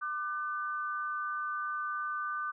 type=tone pair together; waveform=sine; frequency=1192 / 1511 Hz; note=D6 / F#6; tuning=+25 / +36 cents; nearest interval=major third; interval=411 cents; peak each=-34 / -37 dBFS; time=0.01-2.52 s; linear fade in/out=20 ms; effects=none